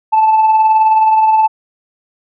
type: tone with tremolo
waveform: sine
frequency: 875 Hz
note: A5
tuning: 10 cents flat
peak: -3 dBFS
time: 0.12-1.48 s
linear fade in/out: 20 ms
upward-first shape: triangle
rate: 19 Hz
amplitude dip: 50%
effects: tanh soft clip ceiling -4 dBFS